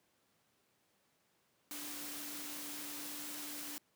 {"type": "tone in noise", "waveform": "sine", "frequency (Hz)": 293.7, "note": "D4", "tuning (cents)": 0, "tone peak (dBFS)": -51, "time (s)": [1.71, 3.78], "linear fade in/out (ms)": 0, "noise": "white", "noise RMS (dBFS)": -45, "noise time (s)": [1.71, 3.78], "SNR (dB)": -9, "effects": ["pink hiss -75 dBFS RMS until 3.95 s", "high-pass 150 Hz 12 dB/octave"]}